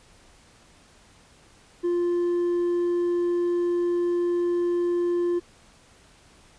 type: tone with hard clipping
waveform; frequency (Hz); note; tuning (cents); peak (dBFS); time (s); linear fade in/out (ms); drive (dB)
sine; 349.2; F4; 0; -22; 1.83-5.4; 20; 2
effects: pink hiss -55 dBFS RMS until 6.58 s + resampled to 22050 Hz